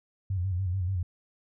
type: tone with vibrato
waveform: sine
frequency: 92.5 Hz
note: F#2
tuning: in tune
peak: -26 dBFS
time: 0.3-1.03 s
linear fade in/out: 5 ms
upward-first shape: square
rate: 6.9 Hz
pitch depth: 75 cents each way
effects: none